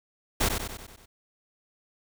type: noise with echo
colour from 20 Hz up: pink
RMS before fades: -24 dBFS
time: 0.4-0.49 s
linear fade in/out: 10 ms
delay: 95 ms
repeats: 6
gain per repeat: -5 dB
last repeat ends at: 1.06 s
effects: none